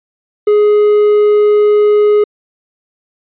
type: tone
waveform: triangle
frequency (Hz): 417.9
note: G#4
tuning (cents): +11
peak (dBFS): -4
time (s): 0.47-2.24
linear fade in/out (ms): 5
effects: resampled to 8000 Hz